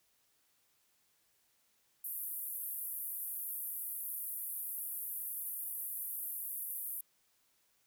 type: band-pass noise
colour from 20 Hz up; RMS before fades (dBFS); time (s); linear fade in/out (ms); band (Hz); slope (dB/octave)
pink; -41; 2.04-7.01; 5; 11000 to 15000; 48
effects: white hiss -74 dBFS RMS until 7.86 s